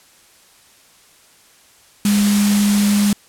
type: tone in noise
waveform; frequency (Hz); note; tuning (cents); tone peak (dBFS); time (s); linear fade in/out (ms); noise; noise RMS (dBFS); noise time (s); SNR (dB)
sine; 204.8; G#3; -24; -12; 2.05-3.13; 2; white; -22; 2.05-3.13; +7
effects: white hiss -50 dBFS RMS until 3.28 s + low-pass 11000 Hz 12 dB/octave